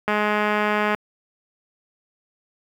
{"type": "click train", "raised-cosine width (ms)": 0.5, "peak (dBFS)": -7, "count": 183, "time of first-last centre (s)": [0.08, 0.947], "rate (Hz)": 210, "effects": ["high-pass 60 Hz 12 dB/octave", "7-bit"]}